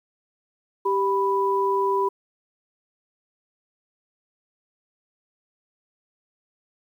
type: tone pair together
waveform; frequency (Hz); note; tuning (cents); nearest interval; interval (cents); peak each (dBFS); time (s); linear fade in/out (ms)
sine; 392 / 987.8; G4 / B5; 0 / 0; octave + major third; 1600; -22; 0.85-2.09; 10
effects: 9-bit